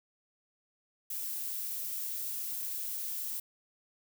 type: noise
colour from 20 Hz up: violet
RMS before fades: -37 dBFS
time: 1.1-3.4 s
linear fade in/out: 5 ms
effects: none